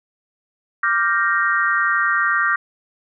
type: chord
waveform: sine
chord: G minor seventh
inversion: second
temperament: equal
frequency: 1174.7 / 1396.9 / 1568 / 1864.7 Hz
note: D6 / F6 / G6 / Bb6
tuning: 0 / 0 / 0 / 0 cents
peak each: -21 dBFS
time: 0.83-2.56 s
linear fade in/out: 5 ms
effects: none